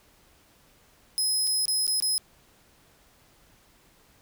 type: tone with dropouts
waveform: 20% pulse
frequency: 5100 Hz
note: D#8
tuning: 42 cents sharp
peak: -18 dBFS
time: 1.18-2.18 s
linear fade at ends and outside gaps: 0 ms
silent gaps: 1.471-1.474 / 1.655-1.681 / 1.867-1.878 / 2.001-2.024 s
effects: pink hiss -60 dBFS RMS until 4.21 s